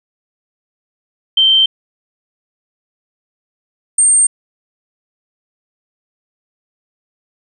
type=tone pair in turn; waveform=sine; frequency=3123 / 8681 Hz; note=G7 / C#9; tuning=-7 / -37 cents; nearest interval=octave + tritone; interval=1770 cents; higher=second; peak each=-7 dBFS; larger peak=neither; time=1.37-1.66 / 3.98-4.27 s; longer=neither; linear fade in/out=5 ms; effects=none